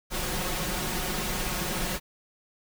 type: noise with comb filter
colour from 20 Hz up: pink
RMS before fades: -30 dBFS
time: 0.1-2 s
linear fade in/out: 50 ms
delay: 5.5 ms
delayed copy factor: +0.65
effects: none